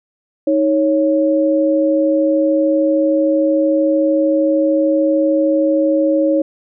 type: tone pair together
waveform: sine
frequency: 313.8 / 553 Hz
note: D#4 / C#5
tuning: +15 / -4 cents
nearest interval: minor seventh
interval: 981 cents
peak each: -14 dBFS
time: 0.47-6.42 s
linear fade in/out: 5 ms
effects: none